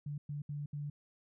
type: tone bursts at uneven times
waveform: sine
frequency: 145.8 Hz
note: D3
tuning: 12 cents flat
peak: -37 dBFS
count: 4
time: 0.06-0.18 / 0.29-0.42 / 0.49-0.66 / 0.73-0.9 s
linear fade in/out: 5 ms
effects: none